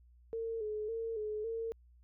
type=tone with vibrato; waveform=sine; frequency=440 Hz; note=A4; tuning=in tune; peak=-35 dBFS; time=0.33-1.72 s; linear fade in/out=0 ms; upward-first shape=square; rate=1.8 Hz; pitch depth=56 cents each way; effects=added 60 Hz sine -59 dBFS peak until 2.03 s